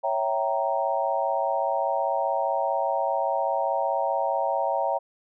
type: chord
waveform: sine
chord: C# diminished seventh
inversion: none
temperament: equal with one note detuned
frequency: 554.4 / 659.3 / 775 / 932.3 Hz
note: C#5 / E5 / G5 / Bb5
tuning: 0 / 0 / -20 / 0 cents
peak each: -28 dBFS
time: 0.03-4.99 s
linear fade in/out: 20 ms
effects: none